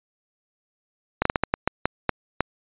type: slowing click train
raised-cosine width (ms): 0.5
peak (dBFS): -4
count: 10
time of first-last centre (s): 1.22-2.406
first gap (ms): 34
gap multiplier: 1.32
effects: resampled to 8000 Hz